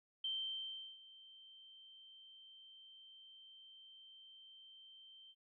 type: tone with ADSR envelope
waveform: sine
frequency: 3123 Hz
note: G7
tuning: 7 cents flat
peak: -37 dBFS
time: 0.24-5.35 s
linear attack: 5 ms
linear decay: 730 ms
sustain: -20 dB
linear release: 48 ms
effects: none